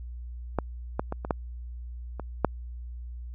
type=clicks; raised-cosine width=1 ms; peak=-11 / -12 / -17 / -19 / -10 / -21 / -6 dBFS; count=7; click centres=0.587 / 0.995 / 1.124 / 1.249 / 1.308 / 2.197 / 2.447 s; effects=added 60 Hz sine -36 dBFS peak until 3.34 s